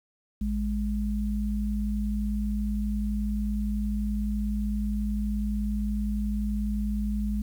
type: tone pair together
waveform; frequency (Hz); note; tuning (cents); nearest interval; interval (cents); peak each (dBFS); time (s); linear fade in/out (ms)
sine; 55.6 / 207.7; A1 / G#3; +19 / 0; octave + major seventh; 2281; -28; 0.41-7.42; 5
effects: 9-bit